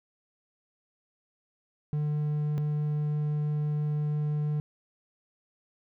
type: tone pair in turn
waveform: triangle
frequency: 149.5 / 149.5 Hz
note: D3 / D3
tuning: +31 / +31 cents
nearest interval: unison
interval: 0 cents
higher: neither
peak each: -24 dBFS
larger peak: neither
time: 1.93-2.58 / 2.58-4.6 s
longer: second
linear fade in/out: 0 ms
effects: none